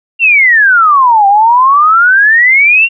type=exponential two-way sweep; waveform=sine; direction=down then up; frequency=2794 to 781 to 2794 Hz; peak=-3 dBFS; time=0.19-2.89 s; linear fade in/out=50 ms; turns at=1.27 s; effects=none